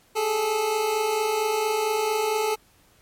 25% pulse tone pair together, 410 / 434.4 Hz, G#4 / A4, -22 / -22 cents, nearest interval minor second, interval 100 cents, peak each -26 / -19 dBFS, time 0.15-2.56 s, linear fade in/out 20 ms, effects pink hiss -59 dBFS RMS until 3.01 s + MP3 64 kbps

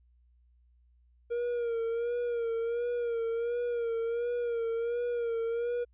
triangle tone with vibrato, 469.6 Hz, A#4, 13 cents sharp, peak -27 dBFS, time 1.3-5.85 s, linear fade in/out 20 ms, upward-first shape sine, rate 1.4 Hz, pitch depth 49 cents each way, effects added 60 Hz sine -61 dBFS peak until 5.93 s + resampled to 8000 Hz

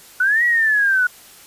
sine linear two-way sweep, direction up then down, 1453 to 1941 to 1453 Hz, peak -13 dBFS, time 0.2-1.07 s, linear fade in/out 5 ms, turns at 0.44 s, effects white hiss -44 dBFS RMS until 1.46 s + resampled to 32000 Hz

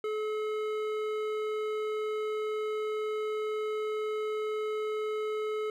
sine tone with hard clipping, 429 Hz, A4, 44 cents flat, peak -32 dBFS, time 0.04-5.7 s, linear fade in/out 2 ms, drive 12 dB, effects none

